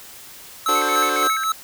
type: tone with tremolo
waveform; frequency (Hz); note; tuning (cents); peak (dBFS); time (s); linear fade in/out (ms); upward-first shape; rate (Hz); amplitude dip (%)
square; 1300; E6; -24; -17; 0.66-1.52; 2; sine; 3.7; 55
type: chord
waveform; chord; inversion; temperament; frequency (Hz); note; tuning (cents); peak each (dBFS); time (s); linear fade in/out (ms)
20% pulse; D dominant seventh; none; equal; 293.7 / 370 / 440 / 523.3; D4 / F#4 / A4 / C5; 0 / 0 / 0 / 0; -23; 0.68-1.28; 10
type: tone with vibrato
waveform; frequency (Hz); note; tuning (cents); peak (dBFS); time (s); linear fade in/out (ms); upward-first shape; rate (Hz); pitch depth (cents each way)
sine; 1864.7; A#6; 0; -26; 0.75-1.44; 2; square; 7.3; 290
effects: white hiss -41 dBFS RMS until 1.63 s